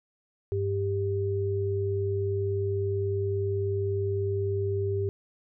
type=tone pair together; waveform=sine; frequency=99 / 395.4 Hz; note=G2 / G4; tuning=+18 / +15 cents; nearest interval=2 octaves; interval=2397 cents; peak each=-28 dBFS; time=0.52-5.09 s; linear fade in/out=0 ms; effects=none